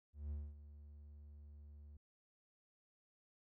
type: tone with ADSR envelope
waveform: triangle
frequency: 73.42 Hz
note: D2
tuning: in tune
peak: -38 dBFS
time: 0.13-1.97 s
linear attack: 180 ms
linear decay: 230 ms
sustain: -14 dB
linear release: 4 ms
effects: none